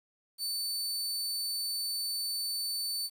sawtooth tone, 4520 Hz, C#8, 33 cents sharp, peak -29 dBFS, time 0.38-3.1 s, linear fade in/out 50 ms, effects 10-bit

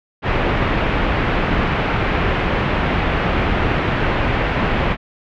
pink low-pass noise, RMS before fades -18 dBFS, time 0.22-4.97 s, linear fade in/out 50 ms, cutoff 2700 Hz, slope 24 dB/octave, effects none

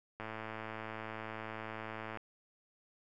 click train, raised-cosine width 0.5 ms, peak -27 dBFS, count 218, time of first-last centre 0.2-2.173 s, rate 110 Hz, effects none

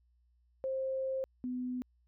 sine tone pair in turn, 529 / 250.7 Hz, C5 / B3, +19 / +26 cents, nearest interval octave + minor second, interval 1293 cents, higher first, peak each -32 / -34 dBFS, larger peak first, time 0.64-1.24 / 1.44-1.82 s, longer first, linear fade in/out 0 ms, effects added 60 Hz sine -67 dBFS peak until 2.07 s

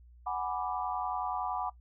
sine chord, G# half-diminished seventh, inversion third, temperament equal, 740 / 830.6 / 987.8 / 1174.7 Hz, F#5 / G#5 / B5 / D6, 0 / 0 / 0 / 0 cents, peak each -35 / -38 / -38 / -38 dBFS, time 0.26-1.7 s, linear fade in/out 10 ms, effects noise-tail reverb RT60 0.1 s tail -17 dB re dry + added 60 Hz sine -53 dBFS peak until 1.8 s

